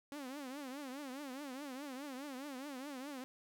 sawtooth tone with vibrato, 273 Hz, C#4, 26 cents flat, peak -40 dBFS, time 0.12-3.24 s, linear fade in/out 0 ms, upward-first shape triangle, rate 4.8 Hz, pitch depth 180 cents each way, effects none

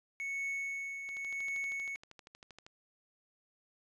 triangle tone with tremolo, 2211 Hz, C#7, 5 cents flat, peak -32 dBFS, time 0.2-1.96 s, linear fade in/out 0 ms, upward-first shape triangle, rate 0.91 Hz, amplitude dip 55%
click train, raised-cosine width 0.2 ms, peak -34 dBFS, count 21, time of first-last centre 1.09-2.665 s, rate 12.7 Hz
effects resampled to 24000 Hz

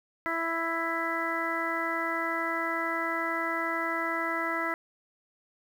harmonic tone, 331.1 Hz, E4, 8 cents sharp, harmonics 1 / 2 / 3 / 4 / 5 / 6, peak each -36 / -36 / -36 / -33 / -37 / -33 dBFS, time 0.26-4.74 s, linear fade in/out 0 ms, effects 9-bit

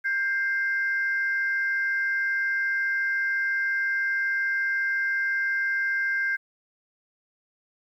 sine tone pair together, 1586.4 / 2093 Hz, G6 / C7, +20 / 0 cents, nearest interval perfect fourth, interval 480 cents, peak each -23 / -30 dBFS, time 0.04-6.37 s, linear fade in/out 20 ms, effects tanh soft clip ceiling -16 dBFS + 10-bit

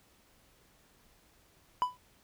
triangle tone with exponential decay, 995 Hz, B5, 13 cents sharp, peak -20 dBFS, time 1.82-1.97 s, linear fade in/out 0 ms, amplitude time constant 32 ms, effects pink hiss -65 dBFS RMS until 2.23 s

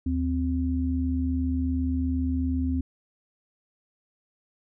sine tone pair together, 77.3 / 260 Hz, D#2 / C4, -11 / -11 cents, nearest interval octave + major sixth, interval 2100 cents, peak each -26 dBFS, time 0.06-2.81 s, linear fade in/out 5 ms, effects none

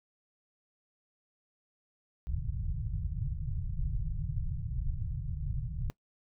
pink low-pass noise, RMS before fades -34 dBFS, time 2.27-5.9 s, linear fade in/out 0 ms, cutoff 160 Hz, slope 96 dB/octave, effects noise-tail reverb RT60 0.1 s tail -22 dB re dry

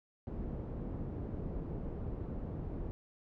pink low-pass noise, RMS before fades -40 dBFS, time 0.27-2.91 s, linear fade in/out 0 ms, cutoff 410 Hz, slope 12 dB/octave, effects none

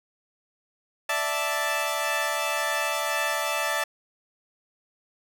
15% pulse chord, D suspended second, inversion none, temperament equal, 587.3 / 659.3 / 880 Hz, D5 / E5 / A5, 0 / 0 / 0 cents, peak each -23 dBFS, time 1.09-3.84 s, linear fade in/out 5 ms, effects none

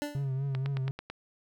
25% pulse tone with exponential decay, 293.2 Hz, D4, 3 cents flat, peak -25 dBFS, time 0.02-0.32 s, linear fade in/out 0 ms, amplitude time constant 64 ms
triangle tone with vibrato, 135.5 Hz, C#3, 39 cents flat, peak -27 dBFS, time 0.15-0.91 s, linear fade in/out 0 ms, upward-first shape triangle, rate 4.1 Hz, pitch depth 69 cents each way
click train, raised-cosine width 0.3 ms, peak -22 dBFS, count 6, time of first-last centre 0.55-1.1 s, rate 9.09 Hz
effects none

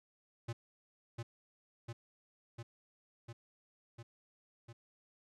square tone with echo, 116.54 Hz, A#2, in tune, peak -38 dBFS, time 0.48-0.53 s, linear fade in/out 10 ms, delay 700 ms, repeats 6, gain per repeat -2 dB, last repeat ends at 4.73 s, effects low-pass 8000 Hz 12 dB/octave

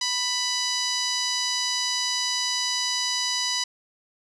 5% pulse tone with low-pass filter, 990 Hz, B5, 4 cents sharp, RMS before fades -26 dBFS, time 0.01-3.64 s, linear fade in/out 5 ms, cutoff 5300 Hz, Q 2.4, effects none

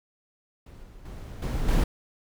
brown noise with level steps, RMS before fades -45 / -47 / -39 / -28 / -21 dBFS, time 0.66-1.84 s, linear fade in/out 5 ms, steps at 0.83 / 1.05 / 1.42 / 1.68 s, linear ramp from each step 5 ms, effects none

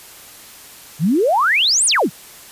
sine exponential two-way sweep, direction up then down, 137.6 to 9956 to 137.6 Hz, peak -12 dBFS, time 0.99-2.1 s, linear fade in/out 50 ms, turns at 1.86 s, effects white hiss -40 dBFS RMS until 2.51 s + resampled to 32000 Hz

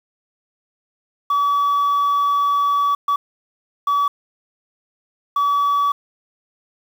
sine tone bursts at uneven times, 1142 Hz, D6, 49 cents flat, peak -12 dBFS, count 4, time 1.3-2.95 / 3.08-3.16 / 3.87-4.08 / 5.36-5.92 s, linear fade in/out 5 ms, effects tanh soft clip ceiling -14 dBFS + 7-bit

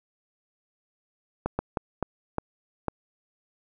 slowing click train, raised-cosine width 1 ms, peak -12 dBFS, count 6, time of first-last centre 1.46-2.883 s, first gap 130 ms, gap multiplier 1.4, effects none

